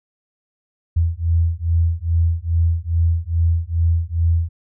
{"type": "beating tone pair", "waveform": "sine", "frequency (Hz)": [82.41, 84.81], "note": ["E2", "E2"], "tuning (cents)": [0, 50], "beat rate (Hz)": 2.4, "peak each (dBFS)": -18, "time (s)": [0.96, 4.49], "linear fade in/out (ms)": 10, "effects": []}